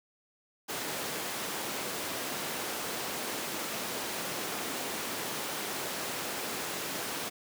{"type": "high-pass noise", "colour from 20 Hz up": "pink", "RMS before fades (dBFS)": -36, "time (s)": [0.68, 7.3], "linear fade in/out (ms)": 20, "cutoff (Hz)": 260, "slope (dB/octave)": 12, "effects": []}